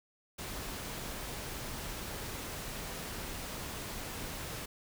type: noise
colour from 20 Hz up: pink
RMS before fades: -41 dBFS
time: 0.38-4.66 s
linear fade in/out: 10 ms
effects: none